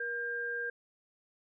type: tone pair together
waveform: sine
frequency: 475.7 / 1600 Hz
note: A#4 / G6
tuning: +35 / +35 cents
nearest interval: octave + major sixth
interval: 2100 cents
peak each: -40 / -34 dBFS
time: 0-0.7 s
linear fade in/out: 5 ms
effects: none